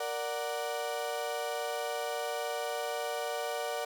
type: chord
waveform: 35% pulse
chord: Bb augmented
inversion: none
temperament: equal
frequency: 466.2 / 587.3 / 740 Hz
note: Bb4 / D5 / F#5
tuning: 0 / 0 / 0 cents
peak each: -36 / -35 / -36 dBFS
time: 0-3.85 s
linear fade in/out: 5 ms
effects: none